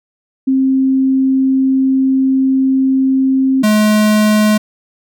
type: tone pair in turn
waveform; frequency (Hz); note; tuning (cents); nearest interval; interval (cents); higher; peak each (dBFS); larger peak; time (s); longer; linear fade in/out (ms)
sine / square; 265.2 / 212.8; C4 / G#3; +23 / +42; major third; 381; first; -9; neither; 0.47-3.63 / 3.63-4.58; first; 10
effects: none